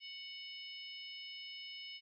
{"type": "harmonic tone with a mistuned harmonic", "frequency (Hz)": 740, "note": "F#5", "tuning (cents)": 0, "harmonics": [3, 4, 5, 6, 7], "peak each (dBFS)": [-52, -48, -60, -61, -53], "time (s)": [0, 2.01], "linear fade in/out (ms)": 50, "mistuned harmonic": 6, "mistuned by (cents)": -52, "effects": []}